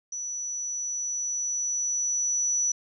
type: tone with level ramp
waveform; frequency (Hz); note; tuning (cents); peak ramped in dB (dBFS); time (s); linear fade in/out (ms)
sine; 5920; F#8; 0; -31 to -22; 0.12-2.72; 5
effects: none